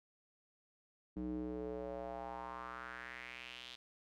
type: tone with band-pass filter sweep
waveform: square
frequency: 61.74 Hz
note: B1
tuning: in tune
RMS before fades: -45 dBFS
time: 1.16-3.76 s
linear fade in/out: 10 ms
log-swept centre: 260 to 3600 Hz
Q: 3.5
effects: none